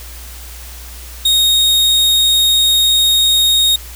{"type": "tone", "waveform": "40% pulse", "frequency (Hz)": 3729, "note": "A#7", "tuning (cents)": 0, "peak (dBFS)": -8, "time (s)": [1.25, 3.76], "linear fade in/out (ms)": 5, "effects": ["added 60 Hz sine -31 dBFS peak until 3.95 s", "white hiss -35 dBFS RMS until 3.95 s"]}